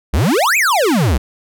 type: exponential two-way sweep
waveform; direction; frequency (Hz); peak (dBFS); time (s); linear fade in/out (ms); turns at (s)
square; up then down; 55.7 to 2615 to 55.7; -12; 0.13-1.18; 10; 0.57
effects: none